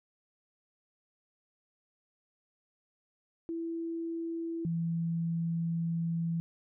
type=tone pair in turn; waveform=sine; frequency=331.9 / 166.81 Hz; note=E4 / E3; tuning=+12 / +21 cents; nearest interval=octave; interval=1191 cents; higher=first; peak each=-33 / -29 dBFS; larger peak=second; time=3.49-4.65 / 4.65-6.4 s; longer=second; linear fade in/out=0 ms; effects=none